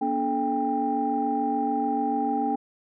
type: tone cluster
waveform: sine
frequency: 241.5 / 288.4 / 432.2 / 794 Hz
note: B3 / D4 / A4 / G5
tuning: -39 / -31 / -31 / +22 cents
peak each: -29 / -28 / -33 / -25 dBFS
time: 0.01-2.56 s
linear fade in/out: 10 ms
effects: tanh soft clip ceiling -13 dBFS